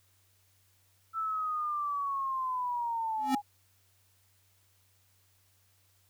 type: linear sweep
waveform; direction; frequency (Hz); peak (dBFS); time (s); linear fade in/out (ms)
sine; down; 1330 to 816; -30; 1.13-3.42; 50
type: tone with exponential growth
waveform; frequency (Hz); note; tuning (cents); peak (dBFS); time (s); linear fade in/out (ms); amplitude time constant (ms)
square; 261.6; C4; 0; -24; 3.17-3.35; 5; 37
effects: added 95 Hz sine -69 dBFS peak until 6.09 s + white hiss -69 dBFS RMS until 6.09 s